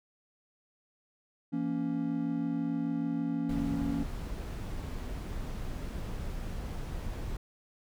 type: chord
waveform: triangle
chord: A# diminished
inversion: second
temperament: just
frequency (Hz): 167.82 / 233.1 / 279.7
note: E3 / A#3 / C#4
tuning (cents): +31 / 0 / +16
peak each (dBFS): -34 / -33 / -30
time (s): 1.52-4.04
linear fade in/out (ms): 20
type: noise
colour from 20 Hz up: brown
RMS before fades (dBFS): -37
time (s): 3.49-7.37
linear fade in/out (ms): 5
effects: none